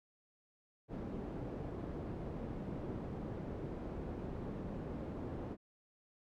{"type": "low-pass noise", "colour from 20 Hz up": "white", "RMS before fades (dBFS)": -43, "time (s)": [0.88, 5.57], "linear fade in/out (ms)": 50, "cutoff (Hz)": 340, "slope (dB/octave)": 12, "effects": []}